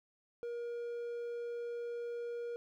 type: tone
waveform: triangle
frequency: 474.2 Hz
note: A#4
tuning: 30 cents sharp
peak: -36 dBFS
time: 0.43-2.56 s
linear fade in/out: 0 ms
effects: none